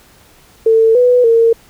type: tone with pitch steps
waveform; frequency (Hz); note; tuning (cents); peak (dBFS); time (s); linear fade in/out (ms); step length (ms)
sine; 448.2 / 494.2 / 458.3; A4 / B4 / A#4; +32 / +1 / -29; -6; 0.66-1.53; 5; 290
effects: pink hiss -46 dBFS RMS until 1.69 s